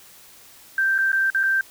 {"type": "tone with dropouts", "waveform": "sine", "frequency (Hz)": 1568, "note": "G6", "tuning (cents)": 0, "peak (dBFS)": -17, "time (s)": [0.78, 1.61], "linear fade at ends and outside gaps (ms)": 2, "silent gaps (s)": [[0.981, 0.986], [1.119, 1.129], [1.302, 1.347], [1.432, 1.435]], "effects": ["white hiss -48 dBFS RMS until 1.7 s"]}